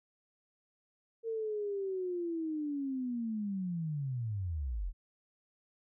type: linear sweep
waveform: sine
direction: down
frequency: 458.6 to 36.71 Hz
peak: -33 dBFS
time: 1.23-4.93 s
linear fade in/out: 50 ms
effects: none